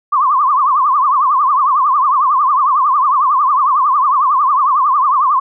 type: tone with vibrato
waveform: sine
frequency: 1108.7 Hz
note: C#6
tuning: in tune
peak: -9 dBFS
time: 0.12-5.4 s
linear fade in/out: 10 ms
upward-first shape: triangle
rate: 11 Hz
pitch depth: 200 cents each way
effects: none